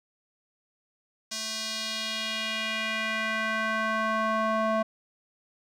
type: tone with band-pass filter sweep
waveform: square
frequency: 220 Hz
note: A3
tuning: in tune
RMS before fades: -29 dBFS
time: 1.31-4.83 s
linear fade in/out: 10 ms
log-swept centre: 5600 to 830 Hz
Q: 1.8
effects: none